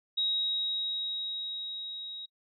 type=tone with level ramp; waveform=sine; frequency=3802 Hz; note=A#7; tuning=33 cents sharp; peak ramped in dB=-26 to -39 dBFS; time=0.17-2.26 s; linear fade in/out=10 ms; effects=noise-tail reverb RT60 0.1 s tail -24 dB re dry